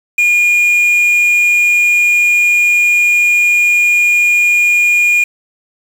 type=tone with quantisation; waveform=triangle; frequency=2431 Hz; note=D#7; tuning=41 cents flat; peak=-6 dBFS; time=0.18-5.24 s; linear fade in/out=5 ms; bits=5; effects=none